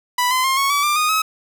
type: tone with pitch steps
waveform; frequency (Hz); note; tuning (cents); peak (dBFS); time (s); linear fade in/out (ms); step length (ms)
sawtooth; 987.8 / 1025 / 1063.6 / 1103.7 / 1145.2 / 1188.3 / 1233.1 / 1279.5; B5 / C6 / C6 / C#6 / D6 / D6 / D#6 / D#6; 0 / -36 / +28 / -8 / -44 / +20 / -16 / +48; -12; 0.18-1.22; 5; 130
effects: none